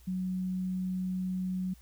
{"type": "tone", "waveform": "sine", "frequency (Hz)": 185, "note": "F#3", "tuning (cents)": 0, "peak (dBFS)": -30, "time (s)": [0.07, 1.74], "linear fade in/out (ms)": 10, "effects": ["added 60 Hz sine -54 dBFS peak until 1.81 s", "white hiss -63 dBFS RMS until 1.81 s"]}